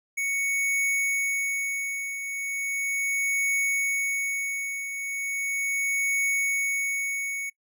square tone with tremolo, 2223 Hz, C#7, 4 cents sharp, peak -23 dBFS, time 0.17-7.5 s, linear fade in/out 10 ms, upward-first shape triangle, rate 0.37 Hz, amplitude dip 65%, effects noise-tail reverb RT60 0.1 s tail -23 dB re dry

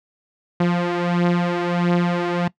sawtooth beating tone pair, 174.3 / 175.8 Hz, F3 / F3, -3 / +12 cents, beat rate 1.5 Hz, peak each -15 / -18 dBFS, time 0.6-2.48 s, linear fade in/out 5 ms, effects noise-tail reverb RT60 0.1 s tail -20 dB re dry + low-pass 3000 Hz 12 dB/octave

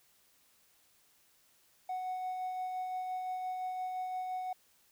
triangle tone with tremolo, 740 Hz, F#5, in tune, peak -31 dBFS, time 1.89-4.53 s, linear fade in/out 5 ms, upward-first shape sine, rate 5.8 Hz, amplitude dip 30%, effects tanh soft clip ceiling -29 dBFS + white hiss -68 dBFS RMS until 4.91 s

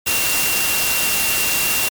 sine tone in noise, 2753 Hz, F7, 25 cents flat, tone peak -22 dBFS, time 0.06-1.89 s, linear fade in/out 10 ms, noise white, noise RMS -19 dBFS, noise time 0.06-1.89 s, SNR -6 dB, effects MP3 96 kbps

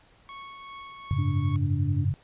sawtooth tone with tremolo, 1105 Hz, C#6, 6 cents flat, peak -35 dBFS, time 0.29-1.56 s, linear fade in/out 0 ms, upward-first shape triangle, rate 2.6 Hz, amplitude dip 35%
sine chord, F# suspended second, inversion none, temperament equal, 92.5 / 103.83 / 138.59 Hz, F#2 / G#2 / C#3, 0 / 0 / 0 cents, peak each -27 dBFS, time 1.11-2.14 s, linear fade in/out 0 ms
sine tone, 290 Hz, D4, 22 cents flat, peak -34 dBFS, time 1.18-2.05 s, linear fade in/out 10 ms
effects pink hiss -59 dBFS RMS until 2.23 s + resampled to 8000 Hz

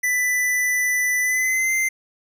square tone with pitch glide, 1989 to 2081 Hz, B6 to C7, +12 to -10 cents, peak -19 dBFS, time 0.03-1.89 s, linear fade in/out 10 ms, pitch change +78 cents, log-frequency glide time 1.21-1.73 s, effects none

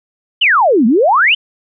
sine exponential two-way sweep, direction down then up, 3172 to 207.7 to 3172 Hz, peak -7 dBFS, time 0.41-1.35 s, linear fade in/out 10 ms, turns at 0.86 s, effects none

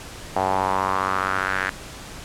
sawtooth tone with band-pass filter sweep, 95 Hz, F#2, 46 cents sharp, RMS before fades -23 dBFS, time 0.36-1.7 s, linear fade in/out 5 ms, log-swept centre 780 to 1700 Hz, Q 3.7, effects pink hiss -38 dBFS RMS until 2.24 s + low-pass 10000 Hz 12 dB/octave

